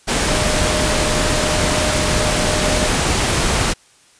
sine tone in noise, 610 Hz, D#5, 34 cents flat, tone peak -23 dBFS, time 0.28-2.89 s, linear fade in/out 20 ms, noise pink, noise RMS -17 dBFS, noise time 0.07-3.74 s, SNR -9 dB, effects white hiss -51 dBFS RMS until 4.19 s + resampled to 22050 Hz

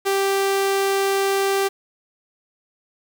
sawtooth tone, 392 Hz, G4, in tune, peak -14 dBFS, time 0.05-1.69 s, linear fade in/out 20 ms, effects 7-bit

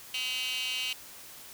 15% pulse tone with high-pass filter, 254.7 Hz, C4, 46 cents flat, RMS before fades -33 dBFS, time 0.14-0.93 s, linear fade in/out 2 ms, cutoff 3000 Hz, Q 6.8, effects white hiss -48 dBFS RMS until 1.53 s

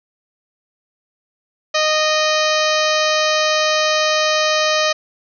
harmonic tone with a mistuned harmonic, 618 Hz, D#5, 12 cents flat, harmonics 1 / 2 / 3 / 4 / 5 / 6 / 7 / 8 / 9 / 10, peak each -18 / -21 / -23 / -24 / -25 / -26 / -26 / -27 / -28 / -28 dBFS, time 1.74-4.93 s, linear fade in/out 10 ms, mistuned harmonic 6, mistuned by +64 cents, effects none

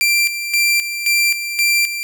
sawtooth tone with tremolo, 2361 Hz, D7, 9 cents sharp, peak -9 dBFS, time 0.01-2.03 s, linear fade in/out 0 ms, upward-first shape square, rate 1.9 Hz, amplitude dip 65%, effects none

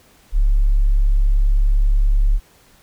sine tone, 35.1 Hz, C#1, 22 cents sharp, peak -10 dBFS, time 0.32-2.4 s, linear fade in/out 50 ms, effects tanh soft clip ceiling -7 dBFS + pink hiss -52 dBFS RMS until 2.82 s

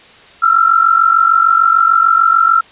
sine tone pair together, 1323 / 1369.7 Hz, E6 / F6, +6 / -34 cents, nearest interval minor second, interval 60 cents, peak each -10 dBFS, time 0.42-2.61 s, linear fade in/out 10 ms, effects white hiss -41 dBFS RMS until 2.71 s + resampled to 8000 Hz

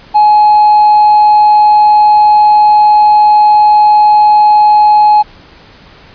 triangle tone with hard clipping, 843 Hz, G#5, 26 cents sharp, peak -3 dBFS, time 0.14-5.23 s, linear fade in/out 20 ms, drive 4 dB, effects pink hiss -38 dBFS RMS until 6.14 s + resampled to 11025 Hz

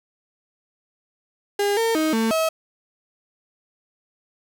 35% pulse tone with pitch steps, 405.9 / 455.4 / 313.7 / 224.3 / 643 Hz, G#4 / A#4 / D#4 / A3 / E5, -40 / -40 / +14 / +34 / -43 cents, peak -17 dBFS, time 1.59-2.49 s, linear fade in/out 5 ms, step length 180 ms, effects 9-bit

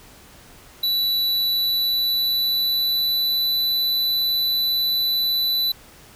square tone with pitch glide, 3951 to 3981 Hz, B7 to B7, 0 to +13 cents, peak -19 dBFS, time 0.83-5.72 s, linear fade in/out 5 ms, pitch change +13 cents, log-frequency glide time 1.27-3.62 s, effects pink hiss -47 dBFS RMS until 6.15 s

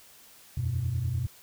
sine chord, E suspended second, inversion none, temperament equal, 82.41 / 92.5 / 123.47 Hz, E2 / F#2 / B2, 0 / 0 / 0 cents, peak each -34 / -30 / -28 dBFS, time 0.57-1.27 s, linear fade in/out 5 ms, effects tanh soft clip ceiling -20 dBFS + white hiss -54 dBFS RMS until 1.42 s

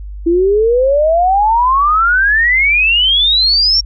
sine exponential sweep, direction up, 329.6 to 5588 Hz, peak -8 dBFS, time 0.26-3.81 s, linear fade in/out 10 ms, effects added 50 Hz sine -24 dBFS peak until 3.85 s

